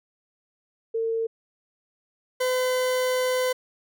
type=tone pair in turn; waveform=sine / 40% pulse; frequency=452.8 / 508.1 Hz; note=A4 / B4; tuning=+50 / +49 cents; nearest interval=major second; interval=199 cents; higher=second; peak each=-23 / -21 dBFS; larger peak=second; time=0.94-1.27 / 2.4-3.53 s; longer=second; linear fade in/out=10 ms; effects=none